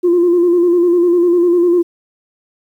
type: tone with vibrato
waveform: sine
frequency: 349.2 Hz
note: F4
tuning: in tune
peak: -7 dBFS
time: 0.03-1.83 s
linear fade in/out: 20 ms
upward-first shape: square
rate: 10 Hz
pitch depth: 37 cents each way
effects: tanh soft clip ceiling -5 dBFS + 8-bit